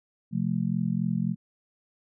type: chord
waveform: sine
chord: F major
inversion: second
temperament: just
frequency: 130.96 / 174.61 / 218.3 Hz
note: C3 / F3 / A3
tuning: +2 / 0 / -13 cents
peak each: -31 / -27 / -29 dBFS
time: 0.31-1.36 s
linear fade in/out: 50 ms
effects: none